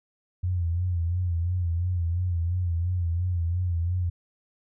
sine tone with vibrato, 87.31 Hz, F2, in tune, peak -23 dBFS, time 0.43-4.1 s, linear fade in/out 10 ms, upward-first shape sine, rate 2.9 Hz, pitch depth 78 cents each way, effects none

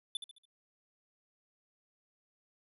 square tone with echo, 3504 Hz, A7, 8 cents flat, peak -34 dBFS, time 0.15-0.17 s, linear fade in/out 2 ms, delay 71 ms, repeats 4, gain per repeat -8 dB, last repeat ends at 0.454 s, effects resampled to 32000 Hz

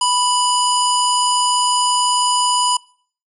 harmonic tone with a mistuned harmonic, 987.8 Hz, B5, in tune, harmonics 1 / 3 / 5 / 7 / 9 / 10, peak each -16 / -21 / -23 / -24 / -26 / -26 dBFS, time 0.01-2.77 s, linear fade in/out 5 ms, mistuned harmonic 7, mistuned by +25 cents, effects noise-tail reverb RT60 0.5 s tail -23 dB re dry

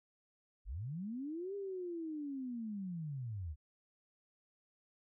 sine linear two-way sweep, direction up then down, 38.23 to 405.8 to 69.1 Hz, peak -39 dBFS, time 0.65-3.56 s, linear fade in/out 50 ms, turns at 1.55 s, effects none

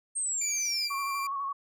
sine linear sweep, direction down, 8610 to 4629 Hz, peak -28 dBFS, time 0.15-0.89 s, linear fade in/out 20 ms
sawtooth tone with pitch glide, 2342 to 2364 Hz, D7 to D7, -5 to +11 cents, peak -32 dBFS, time 0.41-1.27 s, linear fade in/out 5 ms, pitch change +16 cents, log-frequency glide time 0.69-0.78 s
sine tone with vibrato, 1108.7 Hz, C#6, in tune, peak -30 dBFS, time 0.9-1.53 s, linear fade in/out 10 ms, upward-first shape square, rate 12 Hz, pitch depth 29 cents each way
effects none

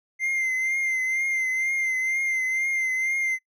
triangle tone with vibrato, 2087 Hz, C7, 5 cents flat, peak -21 dBFS, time 0.19-3.39 s, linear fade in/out 50 ms, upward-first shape triangle, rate 2.1 Hz, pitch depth 43 cents each way, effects noise-tail reverb RT60 0.1 s tail -22 dB re dry

